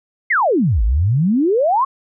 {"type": "exponential two-way sweep", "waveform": "sine", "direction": "down then up", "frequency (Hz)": [2217, 49, 1125], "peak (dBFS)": -12, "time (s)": [0.3, 1.85], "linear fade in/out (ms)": 10, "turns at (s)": 0.83, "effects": []}